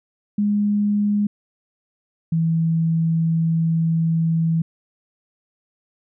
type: tone pair in turn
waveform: sine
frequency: 206.2 / 163.66 Hz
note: G#3 / E3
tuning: -12 / -12 cents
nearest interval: major third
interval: 400 cents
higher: first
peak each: -16 dBFS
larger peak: neither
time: 0.38-1.27 / 2.32-4.62 s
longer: second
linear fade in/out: 5 ms
effects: none